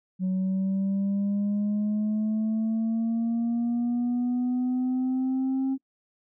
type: linear sweep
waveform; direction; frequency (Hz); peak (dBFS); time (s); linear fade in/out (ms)
sine; up; 185 to 267.9; -21; 0.19-5.78; 50
effects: noise-tail reverb RT60 0.1 s tail -23 dB re dry + tanh soft clip ceiling -22 dBFS